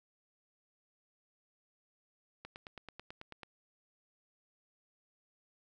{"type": "click train", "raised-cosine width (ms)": 0.3, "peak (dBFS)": -30, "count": 10, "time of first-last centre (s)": [2.45, 3.433], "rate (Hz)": 9.16, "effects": []}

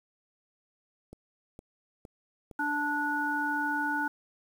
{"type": "click train", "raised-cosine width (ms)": 2, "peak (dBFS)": -32, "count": 4, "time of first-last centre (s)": [1.13, 2.512], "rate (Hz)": 2.17}
{"type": "harmonic tone", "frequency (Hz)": 293.2, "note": "D4", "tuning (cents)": -3, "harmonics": [1, 3, 5], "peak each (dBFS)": [-34, -32, -30], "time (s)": [2.59, 4.08], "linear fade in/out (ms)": 5}
{"effects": ["9-bit"]}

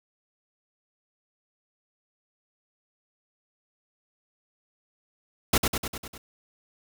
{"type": "noise with echo", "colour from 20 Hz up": "pink", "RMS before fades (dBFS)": -20, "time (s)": [5.53, 5.58], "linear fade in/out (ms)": 5, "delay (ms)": 100, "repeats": 6, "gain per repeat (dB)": -4, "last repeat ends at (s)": 6.18, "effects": []}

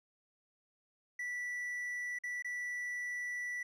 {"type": "tone with dropouts", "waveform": "triangle", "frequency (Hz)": 1962, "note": "B6", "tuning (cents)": -12, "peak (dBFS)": -35, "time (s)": [1.19, 3.63], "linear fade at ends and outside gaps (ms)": 5, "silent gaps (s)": [[2.188, 2.236], [2.424, 2.445]], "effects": ["resampled to 32000 Hz"]}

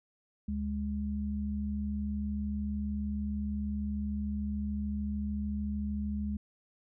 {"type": "tone pair together", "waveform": "sine", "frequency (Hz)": [73.42, 206.9], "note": ["D2", "G#3"], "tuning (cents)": [0, -6], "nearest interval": "octave + tritone", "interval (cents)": 1794, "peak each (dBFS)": [-35, -33], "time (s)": [0.48, 6.37], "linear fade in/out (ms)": 5, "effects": []}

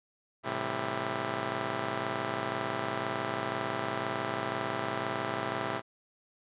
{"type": "chord", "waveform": "5% pulse", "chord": "A minor seventh", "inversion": "none", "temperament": "just", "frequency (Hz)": [110, 132, 165, 198], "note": ["A2", "C3", "E3", "G3"], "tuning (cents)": [0, 16, 2, 18], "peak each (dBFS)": [-26, -26, -30, -29], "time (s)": [0.43, 5.82], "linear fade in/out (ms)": 50, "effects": ["resampled to 8000 Hz"]}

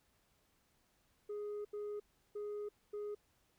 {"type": "tone bursts at uneven times", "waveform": "sine", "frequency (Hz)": 415.3, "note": "G#4", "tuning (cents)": 0, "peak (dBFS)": -37, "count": 4, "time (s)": [[1.29, 1.65], [1.73, 2], [2.35, 2.69], [2.93, 3.15]], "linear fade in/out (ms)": 10, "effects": ["tanh soft clip ceiling -39 dBFS", "pink hiss -75 dBFS RMS until 3.58 s"]}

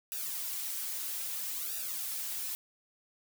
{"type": "noise with flanger", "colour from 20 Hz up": "blue", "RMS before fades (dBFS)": -37, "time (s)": [0.12, 2.55], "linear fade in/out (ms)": 0, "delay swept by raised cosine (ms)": [0.93, 5.23], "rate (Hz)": 0.61, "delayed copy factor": -0.95, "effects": []}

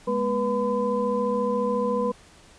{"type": "tone cluster", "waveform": "sine", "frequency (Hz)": [207, 241.2, 489.1, 1013], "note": ["G#3", "B3", "B4", "B5"], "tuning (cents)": [-5, -41, -17, 44], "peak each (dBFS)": [-28, -32, -24, -29], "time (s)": [0.07, 2.12], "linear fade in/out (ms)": 10, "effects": ["pink hiss -52 dBFS RMS until 2.58 s", "resampled to 22050 Hz"]}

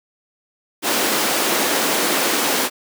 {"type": "high-pass noise", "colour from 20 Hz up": "pink", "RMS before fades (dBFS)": -19, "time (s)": [0.82, 2.7], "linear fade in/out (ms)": 50, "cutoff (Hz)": 250, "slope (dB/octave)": 24, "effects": []}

